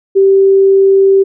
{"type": "tone", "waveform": "sine", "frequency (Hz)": 389.2, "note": "G4", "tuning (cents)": -12, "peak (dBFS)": -4, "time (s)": [0.15, 1.24], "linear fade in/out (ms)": 20, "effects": []}